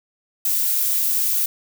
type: noise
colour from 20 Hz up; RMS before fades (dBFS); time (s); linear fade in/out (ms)
violet; -20; 0.45-1.46; 5
effects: none